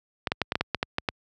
clicks, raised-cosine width 0.3 ms, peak -8 dBFS, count 10, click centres 0.272 / 0.319 / 0.417 / 0.521 / 0.555 / 0.61 / 0.747 / 0.829 / 0.984 / 1.088 s, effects high-pass 60 Hz 12 dB/octave

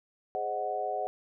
sine chord, Ab dominant seventh, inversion none, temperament equal with one note detuned, 415.3 / 523.3 / 618 / 740 Hz, Ab4 / C5 / Eb5 / Gb5, 0 / 0 / -12 / 0 cents, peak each -38 / -38 / -36 / -32 dBFS, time 0.35-1.07 s, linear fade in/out 0 ms, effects none

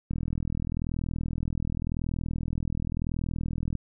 click train, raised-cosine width 5 ms, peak -18 dBFS, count 150, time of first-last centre 0.11-3.753 s, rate 40.9 Hz, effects none

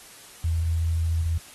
sine tone, 82.41 Hz, E2, in tune, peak -21 dBFS, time 0.44-1.38 s, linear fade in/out 5 ms, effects white hiss -47 dBFS RMS until 1.54 s + AAC 32 kbps

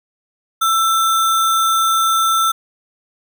sine tone with sample-and-hold, 1334 Hz, E6, 20 cents sharp, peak -12 dBFS, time 0.61-2.52 s, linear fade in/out 10 ms, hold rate 4900 Hz, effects none

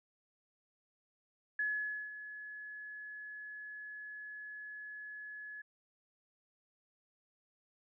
sine tone with ADSR envelope, 1700 Hz, G#6, 40 cents sharp, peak -31 dBFS, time 1.59-5.62 s, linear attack 4 ms, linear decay 510 ms, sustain -13 dB, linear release 9 ms, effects none

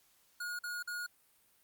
square tone bursts, 1441 Hz, F#6, 46 cents flat, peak -38 dBFS, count 3, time 0.4-1.064 s, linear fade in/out 5 ms, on 190 ms, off 47 ms, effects white hiss -69 dBFS RMS until 1.63 s + Opus 48 kbps

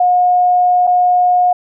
sine tone with dropouts, 720 Hz, F#5, 47 cents flat, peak -8 dBFS, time 0-1.53 s, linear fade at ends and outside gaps 5 ms, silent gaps 0.87-0.874 s, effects none

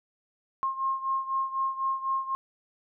sine beating tone pair, 1068 / 1072 Hz, C6 / C6, +35 / +42 cents, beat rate 4 Hz, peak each -28 / -32 dBFS, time 0.63-2.35 s, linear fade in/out 0 ms, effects none

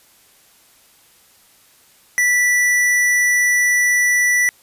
sine tone with hard clipping, 1966 Hz, B6, 8 cents flat, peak -14 dBFS, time 2.18-4.49 s, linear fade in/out 0 ms, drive 16 dB, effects white hiss -52 dBFS RMS until 4.62 s + resampled to 32000 Hz

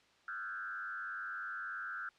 sine tone with frequency modulation, 1469 Hz, F#6, 13 cents flat, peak -39 dBFS, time 0.28-2.09 s, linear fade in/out 2 ms, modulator 98.3 Hz, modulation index 1.5, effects white hiss -67 dBFS RMS until 2.18 s + low-pass 4000 Hz 12 dB/octave

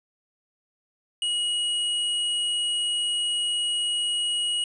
square tone, 2901 Hz, F#7, 35 cents flat, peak -24 dBFS, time 1.22-4.64 s, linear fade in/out 2 ms, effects resampled to 24000 Hz + 9-bit

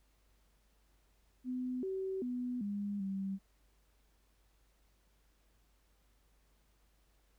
sine tone with pitch steps, 252.7 / 381.5 / 247.7 / 203.1 / 194 Hz, B3 / G4 / B3 / G#3 / G3, +40 / -47 / +5 / -38 / -18 cents, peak -35 dBFS, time 1.44-3.39 s, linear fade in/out 50 ms, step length 390 ms, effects added 50 Hz sine -69 dBFS peak until 7.38 s + pink hiss -75 dBFS RMS until 7.38 s

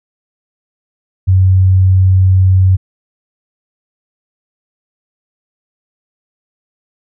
sine tone, 93.8 Hz, F#2, 24 cents sharp, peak -5 dBFS, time 1.27-2.77 s, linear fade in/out 20 ms, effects none

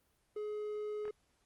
triangle tone, 421.6 Hz, G#4, 26 cents sharp, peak -35 dBFS, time 0.36-1.11 s, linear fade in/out 5 ms
clicks, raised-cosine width 0.5 ms, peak -36 dBFS, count 2, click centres 1.054 / 1.08 s
effects pink hiss -75 dBFS RMS until 1.45 s + Opus 32 kbps

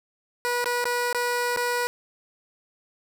15% pulse tone with dropouts, 486 Hz, B4, 28 cents flat, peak -17 dBFS, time 0.45-1.87 s, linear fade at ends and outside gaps 0 ms, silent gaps 0.643-0.658 / 0.842-0.854 / 1.128-1.147 / 1.563-1.572 s, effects none

